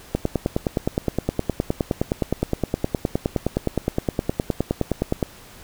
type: click train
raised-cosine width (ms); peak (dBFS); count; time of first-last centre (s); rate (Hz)
2; -6; 50; 0.15-5.228; 9.65
effects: pink hiss -45 dBFS RMS until 5.63 s